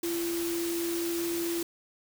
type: tone in noise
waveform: sine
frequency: 339.7 Hz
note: F4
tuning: 48 cents flat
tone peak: -29 dBFS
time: 0.03-1.63 s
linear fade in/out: 5 ms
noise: white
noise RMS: -37 dBFS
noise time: 0.03-1.63 s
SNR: +5 dB
effects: none